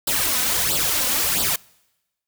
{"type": "noise with flanger", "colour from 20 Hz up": "white", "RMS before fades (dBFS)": -21, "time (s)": [0.07, 1.56], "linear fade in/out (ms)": 5, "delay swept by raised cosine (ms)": [0.23, 4.03], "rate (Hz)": 1.5, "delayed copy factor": 0.75, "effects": ["noise-tail reverb RT60 1.0 s tail -26 dB re dry"]}